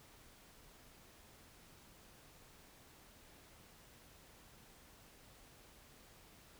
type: silence
effects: pink hiss -62 dBFS RMS until 6.59 s